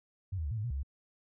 sine tone with pitch steps, 95.2 / 79.7 / 71.5 / 113.1 / 104.8 / 120.9 / 67.8 / 69 Hz, F#2 / D#2 / D2 / A2 / G#2 / B2 / C#2 / C#2, +50 / +42 / -46 / +48 / +16 / -36 / -38 / -7 cents, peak -32 dBFS, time 0.32-0.832 s, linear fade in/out 10 ms, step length 64 ms, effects none

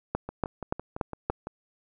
two click trains, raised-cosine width 1 ms, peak -12 / -21 dBFS, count 5 / 8, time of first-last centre 0.15-1.299 / 0.29-1.47 s, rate 3.48 / 5.93 Hz, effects none

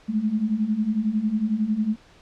sine beating tone pair, 207.7 / 218.7 Hz, G#3 / A3, 0 / -10 cents, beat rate 11 Hz, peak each -26 / -22 dBFS, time 0.08-1.96 s, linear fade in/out 20 ms, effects pink hiss -53 dBFS RMS until 2.21 s + low-pass 5000 Hz 12 dB/octave

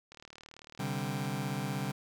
click train, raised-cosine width 0.2 ms, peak -32 dBFS, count 44, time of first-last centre 0.12-1.249 s, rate 38.1 Hz
sawtooth chord, C suspended second, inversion none, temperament just, 130.81 / 147.16 / 196.22 Hz, C3 / D3 / G3, 0 / +4 / +2 cents, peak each -33 dBFS, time 0.79-1.92 s, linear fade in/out 10 ms
effects none

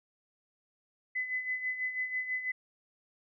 sine tone with tremolo, 2015 Hz, B6, 34 cents sharp, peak -29 dBFS, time 1.15-2.52 s, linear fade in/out 10 ms, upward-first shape sine, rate 6.1 Hz, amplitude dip 65%, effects none

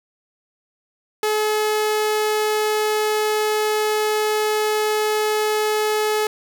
sawtooth tone, 427.3 Hz, G#4, 49 cents sharp, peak -14 dBFS, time 1.23-6.27 s, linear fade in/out 2 ms, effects none

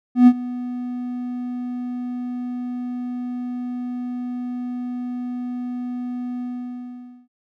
triangle tone with ADSR envelope, 246.9 Hz, B3, in tune, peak -3 dBFS, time 0.15-7.28 s, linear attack 120 ms, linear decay 57 ms, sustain -20 dB, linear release 870 ms, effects none

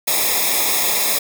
white noise with comb filter, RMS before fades -18 dBFS, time 0.07-1.19 s, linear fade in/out 10 ms, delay 0.67 ms, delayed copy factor -0.85, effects none

